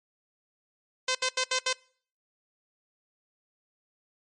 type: tone bursts at uneven times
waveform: 5% pulse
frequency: 514 Hz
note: C5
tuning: 31 cents flat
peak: -13 dBFS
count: 5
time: 1.08-1.15 / 1.22-1.29 / 1.37-1.44 / 1.51-1.59 / 1.66-1.73 s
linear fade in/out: 5 ms
effects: noise-tail reverb RT60 0.5 s tail -24 dB re dry + MP3 48 kbps